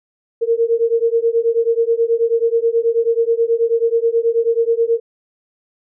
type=beating tone pair; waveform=sine; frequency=457.1 / 466.4 Hz; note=A#4 / A#4; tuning=-34 / +1 cents; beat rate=9.3 Hz; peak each=-16 dBFS; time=0.41-5 s; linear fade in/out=20 ms; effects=none